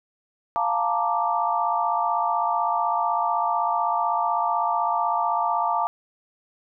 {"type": "chord", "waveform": "sine", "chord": "Bb major seventh", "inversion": "second", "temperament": "equal with one note detuned", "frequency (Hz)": [698.5, 876.4, 932.3, 1174.7], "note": ["F5", "A5", "Bb5", "D6"], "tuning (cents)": [0, -7, 0, 0], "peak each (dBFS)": -26, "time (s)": [0.56, 5.87], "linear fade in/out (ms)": 0, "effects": []}